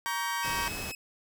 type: chord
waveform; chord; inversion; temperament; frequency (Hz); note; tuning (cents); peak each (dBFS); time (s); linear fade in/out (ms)
30% pulse; G diminished; first; just; 940.8 / 1128.9 / 1568; Bb5 / Db6 / G6; +16 / +31 / 0; -30 / -33 / -33; 0.06-0.68; 0
type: tone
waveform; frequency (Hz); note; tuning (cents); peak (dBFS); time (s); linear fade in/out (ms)
sawtooth; 2573; E7; -43; -35; 0.43-0.95; 2
type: noise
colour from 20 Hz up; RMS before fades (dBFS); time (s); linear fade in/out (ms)
pink; -38; 0.44-0.92; 10
effects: none